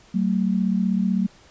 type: tone pair together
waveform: sine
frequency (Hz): 189.5 / 225.4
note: F#3 / A3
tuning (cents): +42 / +42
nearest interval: minor third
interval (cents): 300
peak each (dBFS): -20 / -23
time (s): 0.14-1.27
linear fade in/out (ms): 10
effects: pink hiss -52 dBFS RMS until 1.5 s + resampled to 16000 Hz